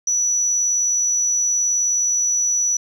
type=tone with amplitude modulation; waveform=sine; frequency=5910 Hz; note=F#8; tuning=3 cents flat; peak=-14 dBFS; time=0.07-2.77 s; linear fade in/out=5 ms; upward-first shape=sine; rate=79.1 Hz; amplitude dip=25%; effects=tanh soft clip ceiling -12 dBFS + 9-bit